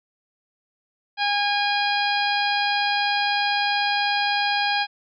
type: harmonic tone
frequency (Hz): 817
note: G#5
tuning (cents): -29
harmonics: 1 / 2 / 3 / 4 / 5 / 6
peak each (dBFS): -23 / -26 / -28 / -29 / -30 / -31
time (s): 1.17-4.87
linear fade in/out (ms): 50
effects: none